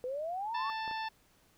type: exponential sweep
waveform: sine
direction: up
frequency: 488.5 to 1154 Hz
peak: -34 dBFS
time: 0.04-0.7 s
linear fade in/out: 0 ms
type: harmonic tone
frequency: 884 Hz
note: A5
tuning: 8 cents sharp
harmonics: 1 / 2 / 3 / 4 / 5 / 6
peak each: -36 / -42 / -46 / -48 / -50 / -52 dBFS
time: 0.54-1.09 s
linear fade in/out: 10 ms
type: clicks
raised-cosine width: 1 ms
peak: -33 / -34 dBFS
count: 2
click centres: 0.878 / 0.912 s
effects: pink hiss -67 dBFS RMS until 1.57 s